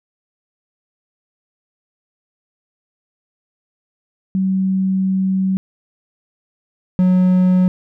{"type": "tone pair in turn", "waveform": ["sine", "triangle"], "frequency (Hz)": [189.9, 183.33], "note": ["F#3", "F#3"], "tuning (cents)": [45, -16], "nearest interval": "minor second", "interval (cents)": 61, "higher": "first", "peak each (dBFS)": [-14, -8], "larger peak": "second", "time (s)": [[4.35, 5.57], [6.99, 7.68]], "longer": "first", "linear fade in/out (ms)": 0, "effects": []}